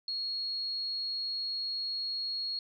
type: tone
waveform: sine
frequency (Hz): 4307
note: C8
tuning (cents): +49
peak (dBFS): -32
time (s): 0.08-2.59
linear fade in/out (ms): 2
effects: none